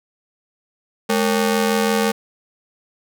sawtooth ring-modulated tone, 335.9 Hz, E4, 33 cents sharp, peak -9 dBFS, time 1.09-2.12 s, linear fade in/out 10 ms, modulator 125 Hz, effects none

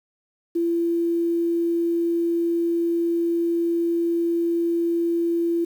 sine tone with quantisation, 338.8 Hz, E4, 48 cents sharp, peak -19 dBFS, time 0.55-5.65 s, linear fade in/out 10 ms, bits 8, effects none

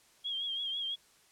sine tone with vibrato, 3253 Hz, G#7, 37 cents flat, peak -33 dBFS, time 0.24-0.96 s, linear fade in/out 20 ms, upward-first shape triangle, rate 6 Hz, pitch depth 67 cents each way, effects white hiss -64 dBFS RMS until 1.31 s + low-pass 10000 Hz 12 dB/octave

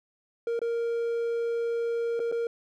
triangle tone with dropouts, 466.2 Hz, A#4, in tune, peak -24 dBFS, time 0.47-2.47 s, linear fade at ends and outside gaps 2 ms, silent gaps 0.592-0.616 / 2.194-2.2 / 2.316-2.323 s, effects none

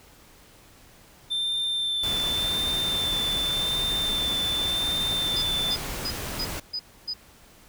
triangle tone with vibrato, 3561 Hz, A7, 20 cents sharp, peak -23 dBFS, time 1.3-5.76 s, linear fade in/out 20 ms, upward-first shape sine, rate 0.88 Hz, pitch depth 15 cents each way
pink noise, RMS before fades -33 dBFS, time 2.03-6.6 s, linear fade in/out 5 ms
sine tone bursts, 4978 Hz, D#8, in tune, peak -27 dBFS, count 6, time 5.36-7.138 s, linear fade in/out 10 ms, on 63 ms, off 280 ms
effects pink hiss -53 dBFS RMS until 7.68 s

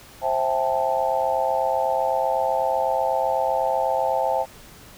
sine chord, A minor seventh, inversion first, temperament just, 528 / 660 / 792 / 880 Hz, C5 / E5 / G5 / A5, +16 / +2 / +18 / 0 cents, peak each -25 dBFS, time 0.21-4.46 s, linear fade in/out 50 ms, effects pink hiss -46 dBFS RMS until 4.97 s

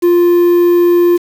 triangle tone with quantisation, 349.2 Hz, F4, in tune, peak -4 dBFS, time 0.02-1.18 s, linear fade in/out 20 ms, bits 5, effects none

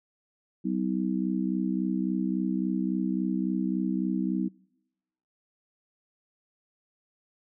harmonic tone, 63.6 Hz, C2, 48 cents flat, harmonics 3 / 4 / 5, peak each -29 / -30 / -31 dBFS, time 0.64-4.49 s, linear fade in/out 20 ms, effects noise-tail reverb RT60 0.9 s tail -24 dB re dry

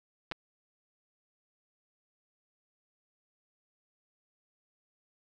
clicks, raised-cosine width 0.3 ms, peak -20 dBFS, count 2, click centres 0.314 / 0.32 s, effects none

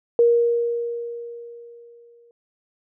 sine tone with exponential decay, 471.2 Hz, A#4, 19 cents sharp, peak -11 dBFS, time 0.19-2.31 s, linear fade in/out 1 ms, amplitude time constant 460 ms, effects none

